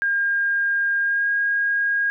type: tone with pitch glide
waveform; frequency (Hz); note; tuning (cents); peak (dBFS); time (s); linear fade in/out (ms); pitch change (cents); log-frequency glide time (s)
sine; 1612 to 1631.7; G6 to G#6; +48 to -31; -18; 0.02-2.1; 0; +21; 1.01-1.29
effects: none